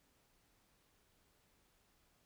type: silence
effects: pink hiss -74 dBFS RMS until 2.25 s